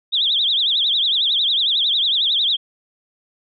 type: tone with vibrato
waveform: sine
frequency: 3520 Hz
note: A7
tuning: in tune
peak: -15 dBFS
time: 0.12-2.57 s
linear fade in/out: 20 ms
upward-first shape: triangle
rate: 11 Hz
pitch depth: 220 cents each way
effects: none